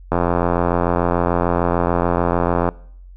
click train, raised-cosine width 1 ms, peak -3 dBFS, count 224, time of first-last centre 0.12-2.689 s, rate 86.8 Hz, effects noise-tail reverb RT60 0.6 s tail -22 dB re dry + added 45 Hz sine -37 dBFS peak until 3.16 s

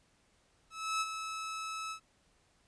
sawtooth tone with ADSR envelope, 1300 Hz, E6, 24 cents flat, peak -26 dBFS, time 0.7-2 s, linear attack 310 ms, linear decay 37 ms, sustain -8 dB, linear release 88 ms, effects pink hiss -70 dBFS RMS until 2.67 s + resampled to 22050 Hz

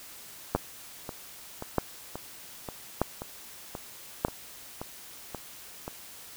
two click trains, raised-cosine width 1 ms, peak -21 / -9 dBFS, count 11 / 4, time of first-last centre 0.56-5.879 / 0.55-4.249 s, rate 1.88 / 0.811 Hz, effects white hiss -47 dBFS RMS until 6.36 s

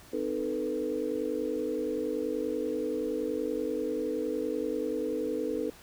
sine tone cluster, 257.7 / 307.3 / 438.4 / 488.9 Hz, C4 / D#4 / A4 / B4, -26 / -21 / -6 / -18 cents, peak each -38 / -34 / -33 / -34 dBFS, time 0.13-5.7 s, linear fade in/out 5 ms, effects pink hiss -53 dBFS RMS until 5.82 s

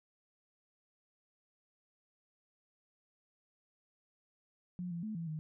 sine tone with pitch steps, 178.8 / 170.2 / 216.2 / 166.6 / 155.6 Hz, F3 / F3 / A3 / E3 / D#3, +41 / -44 / -30 / +19 / 0 cents, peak -37 dBFS, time 4.79-5.39 s, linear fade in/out 0 ms, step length 120 ms, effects none

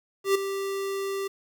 square tone with ADSR envelope, 392.1 Hz, G4, in tune, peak -18 dBFS, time 0.24-1.28 s, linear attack 110 ms, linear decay 8 ms, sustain -11 dB, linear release 10 ms, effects 9-bit

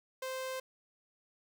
sawtooth tone, 521 Hz, C5, 7 cents flat, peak -33 dBFS, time 0.22-0.6 s, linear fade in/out 5 ms, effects none

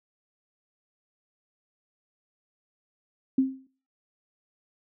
sine tone with exponential decay, 264.4 Hz, C4, 18 cents sharp, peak -16 dBFS, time 3.38-3.67 s, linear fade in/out 5 ms, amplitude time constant 61 ms, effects noise-tail reverb RT60 0.4 s tail -21 dB re dry

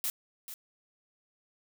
blue noise with echo, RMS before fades -32 dBFS, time 0.04-0.1 s, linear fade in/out 0 ms, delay 440 ms, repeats 1, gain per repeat -11 dB, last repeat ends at 0.54 s, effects none

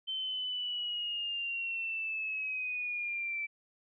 sine linear sweep, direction down, 3095 to 2318 Hz, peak -33 dBFS, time 0.07-3.47 s, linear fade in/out 20 ms, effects none

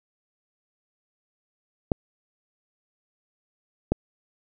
clicks, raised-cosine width 2 ms, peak -7 dBFS, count 2, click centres 1.918 / 3.92 s, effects none

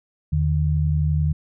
sine tone pair together, 80.41 / 151.8 Hz, E2 / D#3, -42 / -42 cents, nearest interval major seventh, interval 1100 cents, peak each -20 dBFS, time 0.32-1.33 s, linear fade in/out 10 ms, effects none

